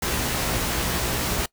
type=noise with comb filter; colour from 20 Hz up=pink; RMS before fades=-25 dBFS; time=0.02-1.46 s; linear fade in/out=5 ms; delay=17 ms; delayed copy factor=+0.65; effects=noise-tail reverb RT60 0.1 s tail -22 dB re dry